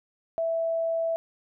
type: tone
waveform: sine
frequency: 659.3 Hz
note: E5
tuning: in tune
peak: -24 dBFS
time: 0.38-1.16 s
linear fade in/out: 0 ms
effects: none